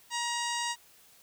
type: harmonic tone with a mistuned harmonic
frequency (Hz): 948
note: A#5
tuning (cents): +29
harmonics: 1 / 2 / 3 / 4 / 5 / 6 / 7 / 8 / 9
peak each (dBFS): -34 / -37 / -39 / -40 / -41 / -42 / -42 / -43 / -44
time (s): 0.1-0.76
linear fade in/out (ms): 50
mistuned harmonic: 8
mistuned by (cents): +20
effects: white hiss -59 dBFS RMS until 1.22 s